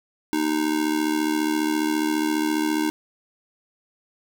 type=tone with amplitude modulation; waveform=square; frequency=309 Hz; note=D#4; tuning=12 cents flat; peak=-18 dBFS; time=0.33-2.9 s; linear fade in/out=0 ms; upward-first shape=sine; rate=74.7 Hz; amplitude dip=75%; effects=none